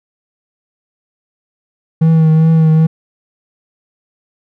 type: tone with vibrato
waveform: triangle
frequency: 160 Hz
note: D#3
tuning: 49 cents sharp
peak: -4 dBFS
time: 2.01-2.87 s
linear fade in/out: 10 ms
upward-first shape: triangle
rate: 2.5 Hz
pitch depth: 31 cents each way
effects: none